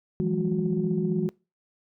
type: tone cluster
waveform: sine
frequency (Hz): 163.9 / 179.2 / 207.4 / 365.4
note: E3 / F3 / G#3 / F#4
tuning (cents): -10 / +45 / -2 / -22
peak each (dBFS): -28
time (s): 0.2-1.29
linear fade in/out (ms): 0
effects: noise-tail reverb RT60 0.3 s tail -24 dB re dry + tanh soft clip ceiling -13 dBFS